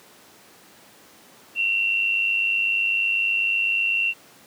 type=tone with amplitude modulation; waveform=sine; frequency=2732 Hz; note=F7; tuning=39 cents flat; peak=-16 dBFS; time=1.55-4.14 s; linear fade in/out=50 ms; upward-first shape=sine; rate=100 Hz; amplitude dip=70%; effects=pink hiss -50 dBFS RMS until 4.46 s + high-pass 200 Hz 12 dB/octave